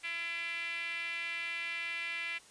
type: tone with band-pass filter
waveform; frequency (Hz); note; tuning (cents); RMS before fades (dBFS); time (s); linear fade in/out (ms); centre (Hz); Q
5% pulse; 337.2; E4; +39; -38; 0.03-2.39; 20; 2300; 4.6
effects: white hiss -58 dBFS RMS until 2.5 s + resampled to 22050 Hz